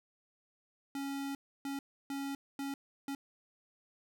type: tone bursts at uneven times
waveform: square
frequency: 277 Hz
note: C#4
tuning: 1 cent flat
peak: -37 dBFS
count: 5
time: 0.95-1.35 / 1.65-1.79 / 2.1-2.35 / 2.59-2.74 / 3.08-3.15 s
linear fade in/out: 2 ms
effects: none